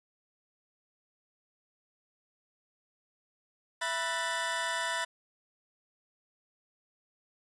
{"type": "tone cluster", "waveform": "30% pulse", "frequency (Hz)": [664, 982, 1488, 1776], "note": ["E5", "B5", "F#6", "A6"], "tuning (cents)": [12, -10, 9, 16], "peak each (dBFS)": [-36, -32, -35, -33], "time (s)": [3.81, 5.05], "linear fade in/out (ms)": 10, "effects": ["resampled to 24000 Hz", "10-bit"]}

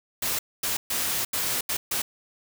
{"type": "noise bursts at uneven times", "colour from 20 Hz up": "white", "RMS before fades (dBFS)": -27, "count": 6, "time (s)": [[0.22, 0.39], [0.63, 0.77], [0.9, 1.25], [1.33, 1.61], [1.69, 1.77], [1.91, 2.02]], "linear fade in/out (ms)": 5, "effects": []}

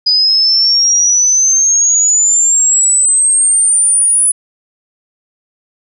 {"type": "exponential sweep", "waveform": "sine", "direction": "up", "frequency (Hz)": [4933, 9956], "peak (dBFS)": -7, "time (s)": [0.06, 4.32], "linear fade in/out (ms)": 10, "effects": []}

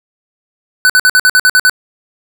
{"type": "tone bursts", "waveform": "square", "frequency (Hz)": 1500, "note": "F#6", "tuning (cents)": 23, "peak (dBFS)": -6, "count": 9, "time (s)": [0.85, 1.696], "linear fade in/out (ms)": 0, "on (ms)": 46, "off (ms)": 54, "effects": []}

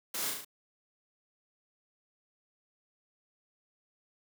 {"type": "noise with echo", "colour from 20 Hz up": "white", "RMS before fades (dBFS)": -36, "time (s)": [0.14, 0.3], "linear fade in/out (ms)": 5, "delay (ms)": 37, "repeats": 4, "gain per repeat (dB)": -3, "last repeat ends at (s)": 0.448, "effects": ["high-pass 150 Hz 12 dB/octave"]}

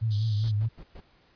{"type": "tone with vibrato", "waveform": "sine", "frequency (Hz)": 107.9, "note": "A2", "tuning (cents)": -33, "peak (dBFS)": -23, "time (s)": [0.01, 0.69], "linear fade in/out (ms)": 20, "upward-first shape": "triangle", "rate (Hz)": 5, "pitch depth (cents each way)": 96}
{"type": "high-pass noise", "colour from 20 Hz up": "pink", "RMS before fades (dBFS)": -41, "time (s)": [0.1, 0.52], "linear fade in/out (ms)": 20, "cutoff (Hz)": 3200, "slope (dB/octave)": 96}
{"type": "noise bursts", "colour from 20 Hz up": "brown", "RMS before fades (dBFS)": -43, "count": 4, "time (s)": [0.43, 1.008], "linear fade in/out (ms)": 10, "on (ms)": 62, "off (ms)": 110}
{"effects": ["pink hiss -62 dBFS RMS until 1.35 s", "resampled to 11025 Hz"]}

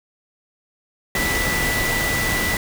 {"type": "tone in noise", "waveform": "sine", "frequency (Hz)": 1975.5, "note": "B6", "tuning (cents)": 0, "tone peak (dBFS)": -22, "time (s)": [1.15, 2.57], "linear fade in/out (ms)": 2, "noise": "pink", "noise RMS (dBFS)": -23, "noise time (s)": [1.15, 2.57], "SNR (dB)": -2, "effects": []}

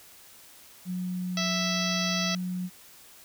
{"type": "tone", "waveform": "sine", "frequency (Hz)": 181.5, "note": "F#3", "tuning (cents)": -33, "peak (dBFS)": -29, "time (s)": [0.85, 2.7], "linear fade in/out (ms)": 50}
{"type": "harmonic tone", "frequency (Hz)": 659.3, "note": "E5", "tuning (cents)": 0, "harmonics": [1, 2, 3, 4, 5, 6, 7, 8, 9], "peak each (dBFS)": [-36, -36, -36, -36, -36, -36, -36, -36, -36], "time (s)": [1.37, 2.35], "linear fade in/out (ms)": 2}
{"effects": ["white hiss -52 dBFS RMS until 3.24 s"]}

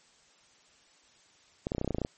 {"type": "clicks", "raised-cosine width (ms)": 2, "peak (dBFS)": -17, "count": 12, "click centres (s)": [1.669, 1.719, 1.749, 1.782, 1.814, 1.846, 1.877, 1.907, 1.947, 1.984, 2.017, 2.049], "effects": ["white hiss -62 dBFS RMS until 2.17 s", "MP3 32 kbps"]}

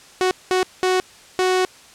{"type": "tone bursts at uneven times", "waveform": "sawtooth", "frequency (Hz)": 370, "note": "F#4", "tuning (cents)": 0, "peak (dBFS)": -12, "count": 4, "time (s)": [[0.21, 0.31], [0.51, 0.63], [0.83, 1], [1.39, 1.65]], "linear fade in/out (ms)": 0, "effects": ["white hiss -46 dBFS RMS until 1.94 s", "low-pass 8000 Hz 12 dB/octave"]}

